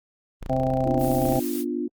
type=tone; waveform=sawtooth; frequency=29.04 Hz; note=A#0; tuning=6 cents flat; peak=-29 dBFS; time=0.41-1.38 s; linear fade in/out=0 ms
type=harmonic tone; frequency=130.81 Hz; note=C3; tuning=in tune; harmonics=1 / 2 / 4 / 5 / 6; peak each=-27 / -27 / -27 / -27 / -27 dBFS; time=0.49-1.4 s; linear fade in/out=10 ms
type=chord; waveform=sine; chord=B diminished; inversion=none; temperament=equal; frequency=246.9 / 293.7 / 349.2 Hz; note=B3 / D4 / F4; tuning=0 / 0 / 0 cents; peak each=-29 dBFS; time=0.85-1.88 s; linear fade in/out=10 ms
type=noise; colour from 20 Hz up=blue; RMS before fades=-36 dBFS; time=0.98-1.65 s; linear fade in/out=50 ms
effects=Opus 24 kbps